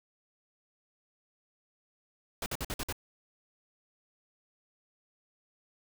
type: noise bursts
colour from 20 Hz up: pink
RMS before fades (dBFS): -35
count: 6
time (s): 2.42-2.926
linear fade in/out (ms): 2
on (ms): 41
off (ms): 52
effects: none